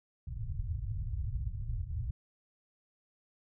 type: low-pass noise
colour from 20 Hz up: white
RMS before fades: -36 dBFS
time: 0.27-2.11 s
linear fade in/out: 5 ms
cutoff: 120 Hz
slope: 48 dB/octave
effects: none